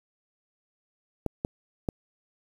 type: clicks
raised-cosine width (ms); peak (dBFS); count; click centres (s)
2; -14; 3; 1.263 / 1.449 / 1.888
effects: 8-bit